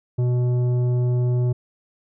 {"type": "tone with tanh clipping", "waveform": "triangle", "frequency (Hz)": 123.47, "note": "B2", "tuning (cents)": 0, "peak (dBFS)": -19, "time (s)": [0.18, 1.53], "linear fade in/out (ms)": 10, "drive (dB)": 14, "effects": []}